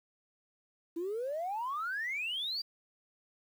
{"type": "exponential sweep", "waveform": "sine", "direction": "up", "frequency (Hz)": [323.8, 4808], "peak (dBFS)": -32, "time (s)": [0.96, 2.62], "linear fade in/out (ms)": 10, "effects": ["tanh soft clip ceiling -30 dBFS", "10-bit"]}